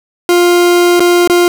40% pulse tone with dropouts, 351 Hz, F4, 9 cents sharp, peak -5 dBFS, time 0.29-1.48 s, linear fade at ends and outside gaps 1 ms, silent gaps 0.996-1.004 / 1.275-1.298 s, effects 7-bit

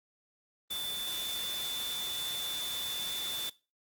sine tone in noise, 3520 Hz, A7, in tune, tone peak -34 dBFS, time 0.7-3.5 s, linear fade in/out 10 ms, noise white, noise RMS -40 dBFS, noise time 0.7-3.5 s, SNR +3 dB, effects noise-tail reverb RT60 0.3 s tail -21 dB re dry + Opus 24 kbps

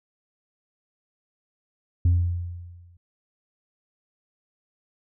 sine tone with exponential decay, 87.2 Hz, F2, 2 cents flat, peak -12 dBFS, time 2.05-2.97 s, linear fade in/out 5 ms, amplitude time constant 200 ms, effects tanh soft clip ceiling -14 dBFS

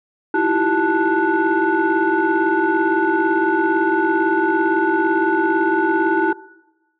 sine tone cluster, 321.1 / 338.9 / 385 / 878 / 1474 Hz, E4 / E4 / G4 / A5 / F#6, -45 / +48 / -31 / -4 / -7 cents, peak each -20 dBFS, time 0.34-6.33 s, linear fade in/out 5 ms, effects noise-tail reverb RT60 1.0 s tail -19 dB re dry + tanh soft clip ceiling -8 dBFS

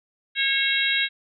harmonic tone, 545 Hz, C#5, 29 cents flat, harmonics 3 / 4 / 5 / 6 / 7, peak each -26 / -25 / -28 / -28 / -25 dBFS, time 0.35-1.09 s, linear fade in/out 50 ms, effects none

